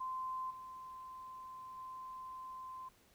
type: tone with level steps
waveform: sine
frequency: 1036 Hz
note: C6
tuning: 17 cents flat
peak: -38 / -47 / -45 dBFS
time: 0-2.89 s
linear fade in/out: 10 ms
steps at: 0.5 / 1.77 s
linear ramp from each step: 10 ms
effects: pink hiss -68 dBFS RMS until 3.14 s